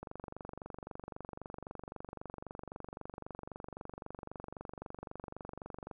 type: click train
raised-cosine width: 1 ms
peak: -29 dBFS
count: 141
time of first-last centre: 0.03-5.912 s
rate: 23.8 Hz
effects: none